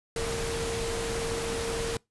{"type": "tone in noise", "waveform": "sine", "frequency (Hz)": 460, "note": "A#4", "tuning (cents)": -23, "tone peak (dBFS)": -31, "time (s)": [0.16, 1.97], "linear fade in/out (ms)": 2, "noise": "pink", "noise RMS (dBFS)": -33, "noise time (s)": [0.16, 1.97], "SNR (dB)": -1, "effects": ["noise-tail reverb RT60 0.2 s tail -25 dB re dry", "resampled to 24000 Hz"]}